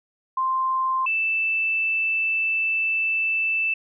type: tone pair in turn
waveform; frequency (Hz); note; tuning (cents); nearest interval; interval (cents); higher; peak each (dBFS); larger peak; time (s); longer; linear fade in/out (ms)
sine; 1046.5 / 2645; C6 / E7; 0 / +5; octave + major third; 1605; second; -20; neither; 0.37-1.06 / 1.06-3.74; second; 5
effects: none